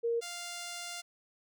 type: tone pair in turn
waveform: sine / 5% pulse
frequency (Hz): 466.2 / 698.5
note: A#4 / F5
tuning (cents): 0 / 0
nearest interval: perfect fifth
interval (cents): 700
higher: second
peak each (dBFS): -28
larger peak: neither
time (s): 0.03-0.21 / 0.21-1.02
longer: second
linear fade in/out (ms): 20
effects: none